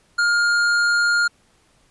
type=tone with hard clipping; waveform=sine; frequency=1413 Hz; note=F6; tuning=20 cents sharp; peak=-17 dBFS; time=0.18-1.28 s; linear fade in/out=10 ms; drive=10 dB; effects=pink hiss -59 dBFS RMS until 1.9 s + resampled to 24000 Hz